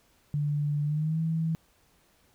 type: tone with pitch glide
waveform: sine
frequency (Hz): 146.83 to 161.98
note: D3 to E3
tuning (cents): 0 to -30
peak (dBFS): -25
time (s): 0.34-1.55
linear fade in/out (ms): 0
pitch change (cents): +170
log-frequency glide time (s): 0.84-1.2
effects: pink hiss -65 dBFS RMS until 2.34 s